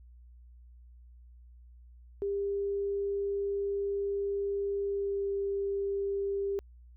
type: tone with pitch glide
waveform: sine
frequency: 400 to 397.2 Hz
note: G4 to G4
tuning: +35 to +23 cents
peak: -29 dBFS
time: 2.22-6.59 s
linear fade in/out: 0 ms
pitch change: -12 cents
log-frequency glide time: 4.85-5.28 s
effects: added 60 Hz sine -51 dBFS peak until 6.96 s